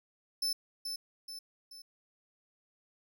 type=tone with echo; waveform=40% pulse; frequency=5274 Hz; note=E8; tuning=in tune; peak=-29 dBFS; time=0.42-0.53 s; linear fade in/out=5 ms; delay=430 ms; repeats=3; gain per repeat=-6 dB; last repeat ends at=1.82 s; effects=none